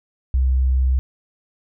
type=tone; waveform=sine; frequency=64.7 Hz; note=C2; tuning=19 cents flat; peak=-14 dBFS; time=0.34-0.99 s; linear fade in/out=0 ms; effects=none